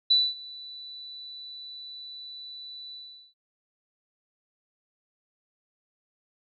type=tone with ADSR envelope; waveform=sine; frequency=3972 Hz; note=B7; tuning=9 cents sharp; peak=-16 dBFS; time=0.1-3.34 s; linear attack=10 ms; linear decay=230 ms; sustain=-23 dB; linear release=410 ms; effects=none